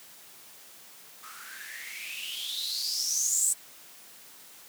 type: noise with band-pass filter sweep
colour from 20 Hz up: violet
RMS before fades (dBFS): -32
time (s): 1.22-3.54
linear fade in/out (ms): 20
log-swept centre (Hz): 1200 to 8300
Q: 10
effects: white hiss -51 dBFS RMS until 4.68 s + high-pass 150 Hz 12 dB/octave